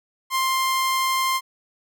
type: tone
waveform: sawtooth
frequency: 1052 Hz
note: C6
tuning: 9 cents sharp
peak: -16 dBFS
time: 0.3-1.41 s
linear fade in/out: 50 ms
effects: none